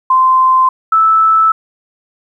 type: tone pair in turn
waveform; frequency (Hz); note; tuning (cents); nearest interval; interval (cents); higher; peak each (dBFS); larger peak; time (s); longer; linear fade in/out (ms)
sine; 1038 / 1312.8; C6 / E6; -14 / -8; major third; 406; second; -6; neither; 0.1-0.69 / 0.92-1.52; second; 5
effects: 8-bit